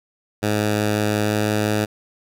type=tone with pitch glide; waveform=10% pulse; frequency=105.5 to 106.11 Hz; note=G#2 to G#2; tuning=+28 to +38 cents; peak=-10 dBFS; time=0.42-1.86 s; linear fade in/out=20 ms; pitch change=+10 cents; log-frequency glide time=1.22-1.33 s; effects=none